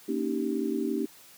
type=chord; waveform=sine; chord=Eb dominant seventh; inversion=second; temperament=just; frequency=233.3 / 280 / 311.1 / 388.9 Hz; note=Bb3 / Db4 / Eb4 / G4; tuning=+2 / +18 / 0 / -14 cents; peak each=-32 dBFS; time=0.08-1.06 s; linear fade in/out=10 ms; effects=white hiss -53 dBFS RMS until 1.37 s + high-pass 100 Hz 12 dB/octave